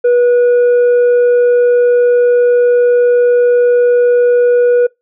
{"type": "tone with tanh clipping", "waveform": "sine", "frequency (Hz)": 486.1, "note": "B4", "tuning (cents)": -28, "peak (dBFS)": -7, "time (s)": [0.04, 4.87], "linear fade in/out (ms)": 10, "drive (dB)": 3, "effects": ["noise-tail reverb RT60 0.2 s tail -25 dB re dry"]}